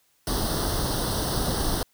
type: noise with comb filter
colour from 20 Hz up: pink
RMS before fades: -26 dBFS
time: 0.27-1.83 s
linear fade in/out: 2 ms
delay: 0.21 ms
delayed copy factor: +0.9
effects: white hiss -66 dBFS RMS until 1.93 s